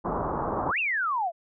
white low-pass noise, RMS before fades -29 dBFS, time 0.04-0.72 s, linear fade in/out 20 ms, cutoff 1200 Hz, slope 48 dB/octave
sine exponential two-way sweep, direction up then down, 640 to 2816 to 640 Hz, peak -24 dBFS, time 0.65-1.32 s, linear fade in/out 50 ms, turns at 0.79 s
effects none

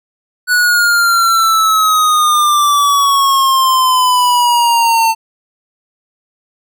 square exponential sweep, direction down, 1480 to 896 Hz, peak -9 dBFS, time 0.47-5.15 s, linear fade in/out 50 ms, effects none

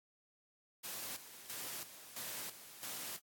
white noise with tremolo, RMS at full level -44 dBFS, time 0.83-3.2 s, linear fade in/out 20 ms, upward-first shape square, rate 1.5 Hz, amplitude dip 70%, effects high-pass 100 Hz 12 dB/octave + AAC 64 kbps

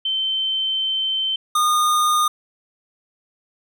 sine / square tone pair in turn, 3093 / 1222.5 Hz, G7 / D#6, -24 / -31 cents, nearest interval octave + major third, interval 1607 cents, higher first, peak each -19 / -16 dBFS, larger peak second, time 0.05-1.36 / 1.55-2.28 s, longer first, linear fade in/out 5 ms, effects none

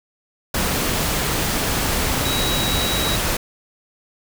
sine tone in noise, 3860 Hz, B7, 40 cents flat, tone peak -24 dBFS, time 2.25-3.16 s, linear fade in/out 5 ms, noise pink, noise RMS -21 dBFS, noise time 0.54-3.37 s, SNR -6 dB, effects none

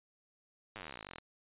slowing click train, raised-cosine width 0.3 ms, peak -28 dBFS, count 28, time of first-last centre 0.76-1.184 s, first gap 9 ms, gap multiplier 1.04, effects resampled to 8000 Hz

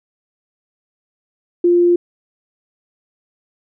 sine tone, 349.2 Hz, F4, in tune, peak -9 dBFS, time 1.64-1.96 s, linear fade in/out 5 ms, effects none

